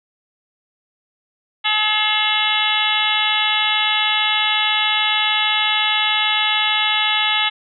harmonic tone with a mistuned harmonic, 426.4 Hz, G#4, 46 cents sharp, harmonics 2 / 3 / 4 / 5 / 6 / 7 / 8 / 9, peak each -24 / -26 / -26 / -22 / -25 / -22 / -22 / -25 dBFS, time 1.64-7.5 s, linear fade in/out 20 ms, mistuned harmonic 6, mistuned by +91 cents, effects none

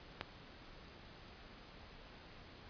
click, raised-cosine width 0.3 ms, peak -22 dBFS, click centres 0.211 s, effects pink hiss -56 dBFS RMS until 2.69 s + resampled to 11025 Hz

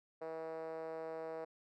5% pulse tone with band-pass filter, 161.2 Hz, E3, 38 cents flat, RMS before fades -44 dBFS, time 0.21-1.45 s, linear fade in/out 10 ms, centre 540 Hz, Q 4, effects none

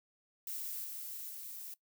violet noise with level steps, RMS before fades -41 / -44 / -46 dBFS, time 0.47-1.74 s, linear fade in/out 2 ms, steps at 0.84 / 1.29 s, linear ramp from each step 5 ms, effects noise-tail reverb RT60 0.1 s tail -19 dB re dry

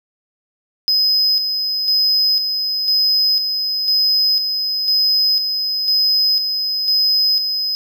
triangle tone with tremolo, 5050 Hz, D#8, 25 cents sharp, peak -11 dBFS, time 0.88-7.75 s, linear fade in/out 0 ms, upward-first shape square, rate 1 Hz, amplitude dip 45%, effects none

